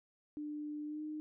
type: tone with pitch glide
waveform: sine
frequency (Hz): 298.4 to 305.7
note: D4 to D#4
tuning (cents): +28 to -30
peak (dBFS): -39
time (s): 0.37-1.2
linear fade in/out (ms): 0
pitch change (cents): +42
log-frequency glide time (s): 0.85-1.02
effects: none